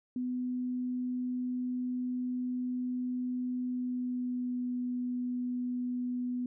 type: tone with pitch glide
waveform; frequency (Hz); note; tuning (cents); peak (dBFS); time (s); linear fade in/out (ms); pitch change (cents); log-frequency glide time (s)
sine; 250 to 247.6; B3 to B3; +21 to +5; -31; 0.16-6.46; 2; -16; 3.67-4.69
effects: none